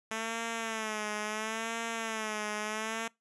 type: tone with vibrato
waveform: 5% pulse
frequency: 220 Hz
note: A3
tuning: in tune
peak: -22 dBFS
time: 0.11-3.08 s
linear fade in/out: 5 ms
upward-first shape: sine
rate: 0.73 Hz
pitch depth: 74 cents each way
effects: noise-tail reverb RT60 0.2 s tail -24 dB re dry + resampled to 24000 Hz